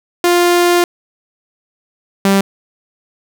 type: tone pair in turn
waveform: sawtooth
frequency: 350.3 / 196.1 Hz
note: F4 / G3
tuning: +5 / +1 cents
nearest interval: minor seventh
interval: 1004 cents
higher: first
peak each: -5 dBFS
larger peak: neither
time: 0.24-0.84 / 2.25-2.41 s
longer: first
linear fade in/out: 2 ms
effects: none